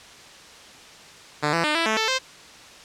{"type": "tone with pitch steps", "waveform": "5% pulse", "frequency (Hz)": [148.8, 167.4, 302.3, 331.8, 218.8, 441.5, 522], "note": ["D3", "E3", "D#4", "E4", "A3", "A4", "C5"], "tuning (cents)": [23, 27, -50, 11, -9, 6, -4], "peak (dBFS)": -9, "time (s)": [1.42, 2.19], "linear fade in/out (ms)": 20, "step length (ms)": 110, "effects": ["white hiss -45 dBFS RMS until 2.84 s", "low-pass 6000 Hz 12 dB/octave"]}